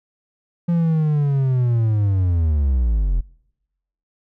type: linear sweep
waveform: triangle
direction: down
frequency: 173.4 to 40.43 Hz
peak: -13 dBFS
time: 0.68-3.21 s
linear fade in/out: 10 ms
effects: noise-tail reverb RT60 0.9 s tail -25 dB re dry